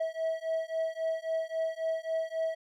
triangle beating tone pair, 646 / 649.7 Hz, E5 / E5, -35 / -25 cents, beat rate 3.7 Hz, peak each -31 dBFS, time 0-2.55 s, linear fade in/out 10 ms, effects none

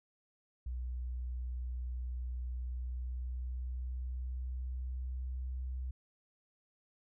sine tone with pitch glide, 61.74 to 63.81 Hz, B1 to C2, 0 to -43 cents, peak -36 dBFS, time 0.66-5.91 s, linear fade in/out 5 ms, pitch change +57 cents, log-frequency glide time 2.52-5.56 s, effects none

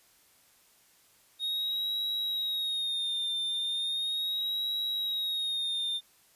triangle tone with vibrato, 3729 Hz, A#7, in tune, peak -28 dBFS, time 1.39-6.01 s, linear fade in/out 50 ms, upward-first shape sine, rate 0.37 Hz, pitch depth 61 cents each way, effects white hiss -63 dBFS RMS until 6.35 s + resampled to 32000 Hz

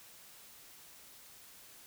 silence, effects white hiss -56 dBFS RMS until 1.86 s

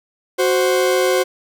40% pulse tone pair together, 370 / 522.8 Hz, F#4 / C5, 0 / -1 cents, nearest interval tritone, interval 599 cents, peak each -16 dBFS, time 0.38-1.24 s, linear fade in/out 20 ms, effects none

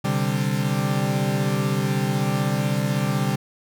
40% pulse chord, C suspended second, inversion none, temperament equal, 130.81 / 146.83 / 196 Hz, C3 / D3 / G3, 0 / 0 / 0 cents, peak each -24 dBFS, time 0.04-3.36 s, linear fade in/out 10 ms, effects none

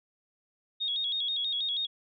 sine tone with vibrato, 3520 Hz, A7, in tune, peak -28 dBFS, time 0.8-1.87 s, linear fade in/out 20 ms, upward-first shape square, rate 6.2 Hz, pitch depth 89 cents each way, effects none

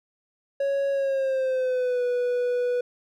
triangle tone with pitch glide, 554.4 to 491.1 Hz, C#5 to B4, 0 to -10 cents, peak -20 dBFS, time 0.6-2.81 s, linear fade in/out 5 ms, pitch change -210 cents, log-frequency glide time 0.91-2.03 s, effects none

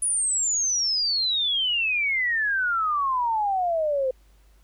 sine exponential sweep, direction down, 9960 to 509 Hz, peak -21 dBFS, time 0.02-4.11 s, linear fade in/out 5 ms, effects added 50 Hz sine -53 dBFS peak until 4.63 s + pink hiss -64 dBFS RMS until 4.63 s

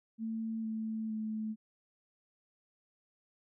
sine tone with pitch steps, 223.6 / 220.5 / 217.5 Hz, A3 / A3 / A3, +28 / +4 / -20 cents, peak -34 dBFS, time 0.18-1.56 s, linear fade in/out 50 ms, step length 460 ms, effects none

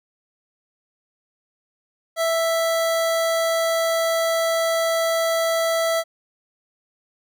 square tone pair together, 658.6 / 1323 Hz, E5 / E6, -2 / +6 cents, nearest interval octave, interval 1208 cents, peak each -20 / -28 dBFS, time 2.16-6.04 s, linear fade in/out 50 ms, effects none

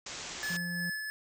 white low-pass noise, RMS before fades -42 dBFS, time 0.06-0.57 s, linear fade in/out 5 ms, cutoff 7600 Hz, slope 96 dB/octave
square tone with tremolo, 1723 Hz, A6, 37 cents flat, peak -33 dBFS, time 0.43-1.1 s, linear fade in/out 0 ms, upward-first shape sine, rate 2.9 Hz, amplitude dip 35%
triangle tone, 174.61 Hz, F3, in tune, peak -34 dBFS, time 0.5-0.9 s, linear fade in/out 5 ms
effects none

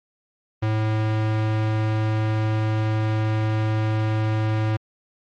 square tone, 108.8 Hz, A2, 19 cents flat, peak -20 dBFS, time 0.62-4.77 s, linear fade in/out 10 ms, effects low-pass 3000 Hz 12 dB/octave + MP3 48 kbps

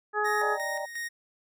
harmonic tone, 420.5 Hz, G#4, 22 cents sharp, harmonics 1 / 2 / 3 / 4, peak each -30 / -30 / -30 / -30 dBFS, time 0.13-0.58 s, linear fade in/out 50 ms
45% pulse tone with tremolo, 1865 Hz, A#6, in tune, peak -32 dBFS, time 0.24-1.09 s, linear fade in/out 20 ms, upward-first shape square, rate 2.8 Hz, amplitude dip 60%
sine chord, Eb major seventh, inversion third, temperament equal, 587.3 / 622.3 / 784 / 932.3 Hz, D5 / Eb5 / G5 / Bb5, 0 / 0 / 0 / 0 cents, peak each -35 / -39 / -37 / -39 dBFS, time 0.41-0.86 s, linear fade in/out 10 ms
effects none

